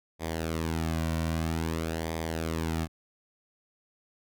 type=tone with flanger; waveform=sawtooth; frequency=81.2 Hz; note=E2; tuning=26 cents flat; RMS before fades=-31 dBFS; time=0.19-2.88 s; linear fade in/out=50 ms; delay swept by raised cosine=0.71 to 2.41 ms; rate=0.51 Hz; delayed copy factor=-0.65; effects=none